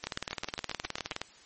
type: two click trains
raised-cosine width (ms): 0.2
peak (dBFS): -17 / -15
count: 9 / 23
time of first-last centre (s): 0.04-1.118 / 0.07-1.216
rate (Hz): 7.42 / 19.2
effects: white hiss -56 dBFS RMS until 1.45 s + MP3 32 kbps